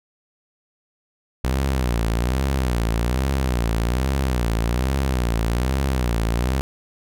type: tone with vibrato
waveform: sawtooth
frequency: 61.74 Hz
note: B1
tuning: in tune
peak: -15 dBFS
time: 1.44-6.61 s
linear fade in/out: 0 ms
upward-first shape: sine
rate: 1.2 Hz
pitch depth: 170 cents each way
effects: none